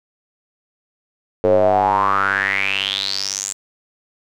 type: tone with band-pass filter sweep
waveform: square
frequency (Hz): 49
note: G1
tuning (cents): 0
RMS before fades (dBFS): -18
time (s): 1.44-3.53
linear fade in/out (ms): 0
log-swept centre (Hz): 480 to 7600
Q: 8.4
effects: none